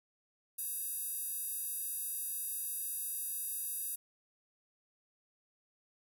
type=tone with high-pass filter; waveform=square; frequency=537 Hz; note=C5; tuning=45 cents sharp; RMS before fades=-39 dBFS; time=0.58-3.96 s; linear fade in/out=10 ms; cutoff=11000 Hz; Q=3.4; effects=none